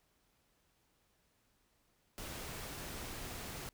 pink noise, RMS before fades -45 dBFS, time 2.18-3.69 s, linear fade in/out 0 ms, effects pink hiss -75 dBFS RMS until 3.73 s

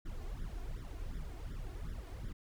brown noise with flanger, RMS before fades -42 dBFS, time 0.05-2.33 s, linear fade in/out 10 ms, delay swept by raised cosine 0.55 to 2.85 ms, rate 2.7 Hz, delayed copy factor +1, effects none

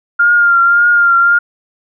sine tone with vibrato, 1402 Hz, F6, 6 cents sharp, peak -6 dBFS, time 0.19-1.39 s, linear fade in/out 10 ms, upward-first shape triangle, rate 1.8 Hz, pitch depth 36 cents each way, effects none

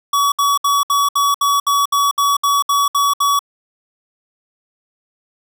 square tone bursts, 1133 Hz, C#6, 37 cents sharp, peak -13 dBFS, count 13, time 0.13-3.392 s, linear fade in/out 5 ms, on 190 ms, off 66 ms, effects none

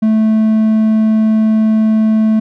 triangle tone, 218.6 Hz, A3, 11 cents flat, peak -6 dBFS, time 0.02-2.4 s, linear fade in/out 10 ms, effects none

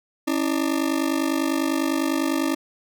40% pulse ring-modulated tone, 298.7 Hz, D4, 29 cents sharp, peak -17 dBFS, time 0.27-2.55 s, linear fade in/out 10 ms, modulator 25 Hz, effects none

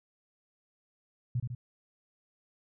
sine tone with echo, 122.1 Hz, B2, 19 cents flat, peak -27 dBFS, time 1.35-1.4 s, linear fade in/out 5 ms, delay 75 ms, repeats 2, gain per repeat -4 dB, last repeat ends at 1.55 s, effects none

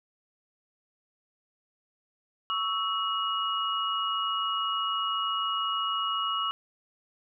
sine tone cluster, 1119 / 1313 / 2893 Hz, C#6 / E6 / F#7, +16 / -7 / -40 cents, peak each -31 / -31 / -31 dBFS, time 2.5-6.51 s, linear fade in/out 0 ms, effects none

